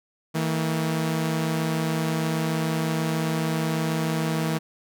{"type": "tone pair together", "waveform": "sawtooth", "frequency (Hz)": [160.8, 227.3], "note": ["E3", "A#3"], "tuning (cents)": [-43, -43], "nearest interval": "tritone", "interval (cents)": 600, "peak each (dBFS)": [-20, -26], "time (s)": [0.34, 4.59], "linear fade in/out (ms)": 20, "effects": []}